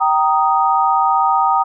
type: chord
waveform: sine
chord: Eb major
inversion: first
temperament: just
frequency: 777.8 / 933.4 / 1244.5 Hz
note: G5 / Bb5 / Eb6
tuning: -14 / +2 / 0 cents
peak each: -16 dBFS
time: 0-1.64 s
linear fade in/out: 20 ms
effects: none